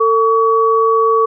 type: tone pair together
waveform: sine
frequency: 449.5 / 1132 Hz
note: A4 / C#6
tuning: +37 / +36 cents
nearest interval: octave + major third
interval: 1599 cents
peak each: -12 dBFS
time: 0-1.26 s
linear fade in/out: 10 ms
effects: none